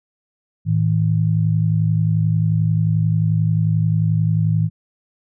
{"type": "tone pair together", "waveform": "sine", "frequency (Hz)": [108.5, 159.82], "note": ["A2", "D#3"], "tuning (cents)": [-24, 47], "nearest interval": "perfect fifth", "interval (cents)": 671, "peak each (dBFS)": -17, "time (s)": [0.65, 4.7], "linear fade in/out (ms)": 50, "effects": []}